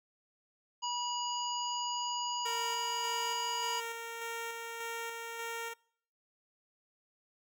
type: harmonic tone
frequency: 969 Hz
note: B5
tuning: 33 cents flat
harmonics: 1 / 3 / 5 / 7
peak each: -35 / -40 / -42 / -43 dBFS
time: 0.82-3.81 s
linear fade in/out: 20 ms
type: tone with tremolo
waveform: 10% pulse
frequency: 461.6 Hz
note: A#4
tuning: 17 cents flat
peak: -29 dBFS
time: 2.45-5.74 s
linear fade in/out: 10 ms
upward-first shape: square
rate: 1.7 Hz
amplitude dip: 30%
effects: noise-tail reverb RT60 0.6 s tail -25 dB re dry